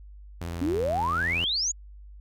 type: tone with vibrato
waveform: sawtooth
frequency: 85 Hz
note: F2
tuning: 46 cents flat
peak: -28 dBFS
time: 0.41-1.44 s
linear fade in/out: 0 ms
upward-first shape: sine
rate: 18 Hz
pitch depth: 53 cents each way
type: exponential sweep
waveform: sine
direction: up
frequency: 261.6 to 7040 Hz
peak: -24 dBFS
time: 0.61-1.72 s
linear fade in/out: 10 ms
effects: added 50 Hz sine -43 dBFS peak until 2.2 s